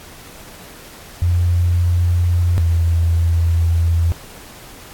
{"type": "tone pair in turn", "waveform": "sine", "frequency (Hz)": [87.31, 83.83], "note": ["F2", "E2"], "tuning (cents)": [0, 30], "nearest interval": "minor second", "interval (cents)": 70, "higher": "first", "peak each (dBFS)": -12, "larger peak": "neither", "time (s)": [[1.22, 2.58], [2.58, 4.12]], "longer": "second", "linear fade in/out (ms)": 0, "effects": ["pink hiss -39 dBFS RMS until 4.93 s", "AAC 64 kbps"]}